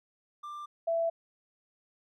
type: tone pair in turn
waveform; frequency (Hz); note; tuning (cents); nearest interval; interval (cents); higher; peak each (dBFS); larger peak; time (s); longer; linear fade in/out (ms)
triangle / sine; 1186 / 665.6; D6 / E5; +17 / +17; minor seventh; 1000; first; -37 / -26; second; 0.43-0.66 / 0.87-1.1; neither; 10
effects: none